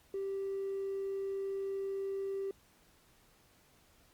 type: tone with hard clipping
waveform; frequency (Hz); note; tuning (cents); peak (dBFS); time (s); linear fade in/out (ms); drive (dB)
sine; 391; G4; -4; -35; 0.14-2.51; 2; 1
effects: pink hiss -66 dBFS RMS until 4.13 s + Opus 48 kbps

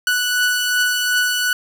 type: beating tone pair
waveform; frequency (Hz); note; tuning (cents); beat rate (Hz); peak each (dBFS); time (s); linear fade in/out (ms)
sawtooth; 1480 / 1482.7; F#6 / F#6; 0 / +3; 2.7; -13 / -21; 0.07-1.53; 2
effects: none

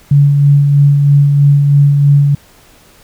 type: tone with tremolo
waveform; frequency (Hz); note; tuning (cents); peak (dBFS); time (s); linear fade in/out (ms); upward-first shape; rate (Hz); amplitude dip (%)
sine; 142.7; D3; -49; -3; 0.11-2.35; 5; sine; 3.1; 35
effects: pink hiss -44 dBFS RMS until 3.03 s

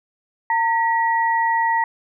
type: tone pair together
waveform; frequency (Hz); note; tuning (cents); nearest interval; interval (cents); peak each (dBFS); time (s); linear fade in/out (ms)
sine; 912.8 / 1923; A#5 / B6; -37 / -47; octave + minor second; 1290; -17 / -22; 0.5-1.84; 2
effects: none

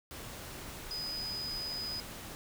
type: tone in noise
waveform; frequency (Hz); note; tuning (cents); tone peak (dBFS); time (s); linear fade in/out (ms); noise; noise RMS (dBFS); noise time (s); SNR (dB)
sine; 4987; D#8; +3; -36; 0.91-2; 0; pink; -45; 0.11-2.35; +6
effects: none

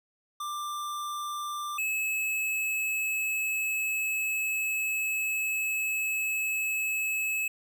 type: tone pair in turn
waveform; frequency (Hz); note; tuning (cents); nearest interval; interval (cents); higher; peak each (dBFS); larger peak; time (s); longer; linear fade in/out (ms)
square; 1185 / 2589; D6 / E7; +15 / -32; octave + major second; 1353; second; -33 / -28; second; 0.4-1.78 / 1.78-7.48; second; 5
effects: none

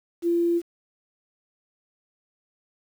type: tone with quantisation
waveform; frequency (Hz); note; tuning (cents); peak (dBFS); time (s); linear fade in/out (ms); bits
sine; 342; F4; -36; -19; 0.22-0.62; 50; 8
effects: none

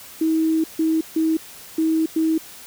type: tone bursts at uneven times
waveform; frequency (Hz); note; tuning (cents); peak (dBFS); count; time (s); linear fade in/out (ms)
sine; 320; D#4; +49; -16; 5; 0.21-0.64 / 0.79-1.01 / 1.16-1.37 / 1.78-2.06 / 2.16-2.38; 5
effects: white hiss -41 dBFS RMS until 2.66 s

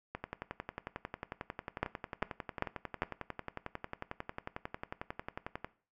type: two click trains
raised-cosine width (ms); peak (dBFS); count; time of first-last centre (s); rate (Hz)
0.5; -15 / -23; 4 / 62; 1.83-3.02 / 0.15-5.645; 2.52 / 11.1
effects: noise-tail reverb RT60 0.4 s tail -18 dB re dry

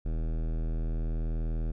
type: tone with hard clipping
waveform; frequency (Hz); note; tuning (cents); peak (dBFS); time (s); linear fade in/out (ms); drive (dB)
sine; 40.22; E1; -42; -30; 0.05-1.72; 10; 18
effects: none

